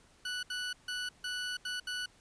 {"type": "tone bursts at uneven times", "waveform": "20% pulse", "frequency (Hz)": 1480, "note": "F#6", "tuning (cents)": 0, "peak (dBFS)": -30, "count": 6, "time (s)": [[0.25, 0.43], [0.5, 0.73], [0.88, 1.09], [1.24, 1.57], [1.65, 1.8], [1.87, 2.06]], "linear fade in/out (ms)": 5, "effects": ["pink hiss -63 dBFS RMS until 2.2 s", "resampled to 22050 Hz"]}